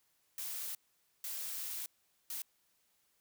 blue noise bursts at uneven times, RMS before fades -41 dBFS, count 3, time 0.38-0.75 / 1.24-1.86 / 2.3-2.42 s, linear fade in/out 2 ms, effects white hiss -75 dBFS RMS until 3.2 s

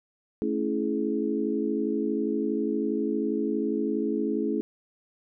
sine chord, A major seventh, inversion none, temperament equal with one note detuned, 220 / 277.2 / 329.6 / 422.1 Hz, A3 / C#4 / E4 / G#4, 0 / 0 / 0 / +28 cents, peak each -30 dBFS, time 0.42-4.61 s, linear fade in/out 0 ms, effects none

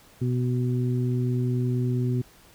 harmonic tone, 124.3 Hz, B2, 12 cents sharp, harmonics 1 / 2 / 3, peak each -23 / -29 / -33 dBFS, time 0.21-2.22 s, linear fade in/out 10 ms, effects pink hiss -54 dBFS RMS until 2.54 s

